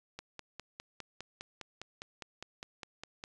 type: click train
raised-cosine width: 0.2 ms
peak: -25 dBFS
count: 16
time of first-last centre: 0.19-3.239 s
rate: 4.92 Hz
effects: resampled to 24000 Hz